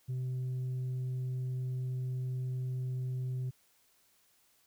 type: tone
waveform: sine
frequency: 127.9 Hz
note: C3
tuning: 39 cents flat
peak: -30 dBFS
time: 0.08-3.51 s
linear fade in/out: 20 ms
effects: tanh soft clip ceiling -32 dBFS + white hiss -69 dBFS RMS until 4.66 s